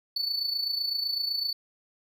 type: tone with amplitude modulation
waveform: triangle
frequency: 4475 Hz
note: C#8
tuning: 16 cents sharp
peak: -23 dBFS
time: 0.16-1.53 s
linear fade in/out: 5 ms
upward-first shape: sine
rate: 27.9 Hz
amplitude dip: 65%
effects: none